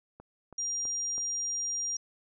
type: click train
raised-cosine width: 1 ms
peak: -33 dBFS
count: 4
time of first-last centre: 0.2-1.18 s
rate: 3.06 Hz
type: tone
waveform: sine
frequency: 5700 Hz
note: F8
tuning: 34 cents sharp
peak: -30 dBFS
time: 0.58-1.97 s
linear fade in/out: 5 ms
effects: none